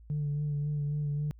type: tone with vibrato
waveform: sine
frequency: 146.83 Hz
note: D3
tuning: in tune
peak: -27 dBFS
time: 0.1-1.31 s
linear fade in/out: 0 ms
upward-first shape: sine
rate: 3.7 Hz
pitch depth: 26 cents each way
effects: tanh soft clip ceiling -26 dBFS + added 56 Hz sine -50 dBFS peak until 1.39 s